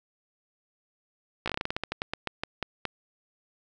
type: slowing click train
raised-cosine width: 0.3 ms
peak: -13 dBFS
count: 18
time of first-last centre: 1.46-2.853 s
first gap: 16 ms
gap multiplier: 1.18
effects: none